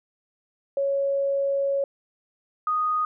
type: tone pair in turn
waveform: sine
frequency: 554.4 / 1241 Hz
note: C#5 / D#6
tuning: 0 / -5 cents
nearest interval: octave + major second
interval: 1395 cents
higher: second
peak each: -21 / -21 dBFS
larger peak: neither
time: 0.77-1.84 / 2.67-3.05 s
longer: first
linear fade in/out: 2 ms
effects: none